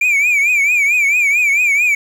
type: tone with vibrato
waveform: triangle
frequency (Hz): 2349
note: D7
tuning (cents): 0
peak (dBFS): -9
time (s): 0.01-1.95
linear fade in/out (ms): 5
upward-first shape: triangle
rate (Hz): 4.5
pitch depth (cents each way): 130
effects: 7-bit